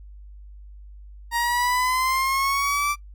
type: exponential sweep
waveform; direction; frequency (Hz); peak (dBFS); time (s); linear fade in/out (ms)
30% pulse; up; 936 to 1174.7; -18; 1.31-2.96; 50
effects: noise-tail reverb RT60 0.1 s tail -19 dB re dry + added 50 Hz sine -40 dBFS peak until 3.14 s